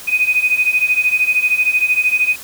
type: beating tone pair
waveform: sine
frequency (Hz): 2489 / 2502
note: D#7 / D#7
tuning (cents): 0 / +9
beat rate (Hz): 13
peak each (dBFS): -17 / -14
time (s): 0.07-2.36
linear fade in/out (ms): 20
effects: white hiss -34 dBFS RMS until 2.43 s